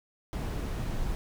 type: noise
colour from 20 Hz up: brown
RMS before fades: -32 dBFS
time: 0.33-1.15 s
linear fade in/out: 0 ms
effects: none